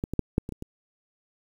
clicks, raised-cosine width 3 ms, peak -15 / -17 / -9 / -8 / -21 / -22 / -22 dBFS, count 7, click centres 0.039 / 0.136 / 0.193 / 0.381 / 0.491 / 0.523 / 0.624 s, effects 8-bit

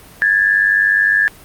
sine tone pair together, 1656.1 / 1756 Hz, G#6 / A6, -5 / -4 cents, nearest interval minor second, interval 101 cents, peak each -13 dBFS, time 0.22-1.28 s, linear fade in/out 0 ms, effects pink hiss -41 dBFS RMS until 1.44 s + Opus 32 kbps

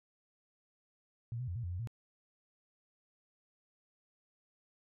sine tone with pitch steps, 117 / 126.2 / 87.7 / 119.1 / 87.6 / 89.5 / 116.3 Hz, A#2 / B2 / F2 / A#2 / F2 / F2 / A#2, +7 / +38 / +8 / +38 / +6 / +43 / -4 cents, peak -36 dBFS, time 1.32-1.873 s, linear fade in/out 0 ms, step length 79 ms, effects none

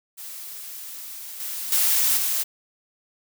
blue noise with level steps, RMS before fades -37 / -31 / -20 / -24 dBFS, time 0.17-2.44 s, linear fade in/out 20 ms, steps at 1.4 / 1.72 / 2.17 s, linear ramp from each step 2 ms, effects none

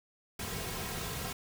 pink noise with comb filter, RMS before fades -38 dBFS, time 0.39-1.33 s, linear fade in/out 5 ms, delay 3.4 ms, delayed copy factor -0.6, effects none

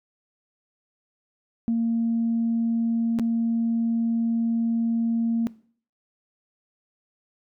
sine tone with dropouts, 230 Hz, A#3, 23 cents flat, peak -19 dBFS, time 1.68-5.47 s, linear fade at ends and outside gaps 0 ms, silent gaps 3.188-3.196 s, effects noise-tail reverb RT60 0.5 s tail -20 dB re dry + tanh soft clip ceiling -16 dBFS

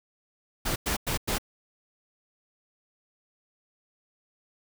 pink noise bursts, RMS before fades -28 dBFS, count 4, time 0.65-1.384 s, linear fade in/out 10 ms, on 110 ms, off 98 ms, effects none

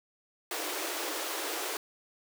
pink high-pass noise, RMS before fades -35 dBFS, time 0.51-1.77 s, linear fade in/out 2 ms, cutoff 300 Hz, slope 96 dB/octave, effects none

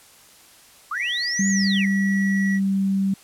sine linear two-way sweep, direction up then down, 1108.7 to 7040 to 1813 Hz, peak -24 dBFS, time 0.91-1.87 s, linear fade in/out 5 ms, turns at 1.48 s
triangle tone, 1934 Hz, B6, 37 cents flat, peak -24 dBFS, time 0.94-2.6 s, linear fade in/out 50 ms
sine tone with pitch glide, 196 to 194.42 Hz, G3 to G3, 0 to -14 cents, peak -18 dBFS, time 1.39-3.14 s, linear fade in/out 5 ms, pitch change -14 cents, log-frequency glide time 2.08-2.8 s
effects white hiss -50 dBFS RMS until 3.23 s + low-pass 12000 Hz 12 dB/octave

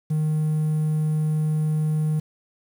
triangle tone, 154.4 Hz, D#3, 13 cents flat, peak -17 dBFS, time 0.1-2.2 s, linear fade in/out 10 ms, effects tanh soft clip ceiling -13 dBFS + 8-bit

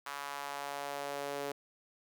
sawtooth tone with high-pass filter sweep, 141.9 Hz, C#3, 41 cents sharp, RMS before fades -40 dBFS, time 0.06-1.52 s, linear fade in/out 5 ms, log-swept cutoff 1100 to 450 Hz, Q 2, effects none

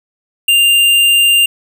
sine tone with tanh clipping, 2794 Hz, F7, in tune, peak -8 dBFS, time 0.48-1.46 s, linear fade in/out 5 ms, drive 17 dB, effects none

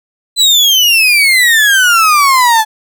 35% pulse exponential sweep, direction down, 4052 to 855 Hz, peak -4 dBFS, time 0.36-2.65 s, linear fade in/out 50 ms, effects none

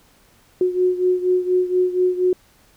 sine beating tone pair, 363.5 / 367.7 Hz, F#4 / F#4, -31 / -11 cents, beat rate 4.2 Hz, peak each -17 / -21 dBFS, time 0.61-2.33 s, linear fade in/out 2 ms, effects pink hiss -55 dBFS RMS until 2.76 s

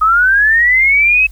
sine linear sweep, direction up, 1244.5 to 2588 Hz, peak -7 dBFS, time 0.01-1.27 s, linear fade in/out 10 ms, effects added 50 Hz sine -30 dBFS peak until 1.31 s + white hiss -49 dBFS RMS until 1.31 s

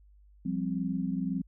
sine chord, F suspended second, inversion none, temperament just, 174.61 / 196.44 / 261.9 Hz, F3 / G3 / C4, 0 / +4 / +2 cents, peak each -33 dBFS, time 0.45-1.42 s, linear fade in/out 10 ms, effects added 50 Hz sine -55 dBFS peak until 1.47 s

